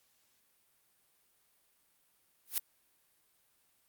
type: noise with exponential growth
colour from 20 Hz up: blue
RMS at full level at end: -27 dBFS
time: 2.46-2.58 s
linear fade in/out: 2 ms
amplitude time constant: 24 ms
effects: white hiss -72 dBFS RMS until 3.88 s + Opus 48 kbps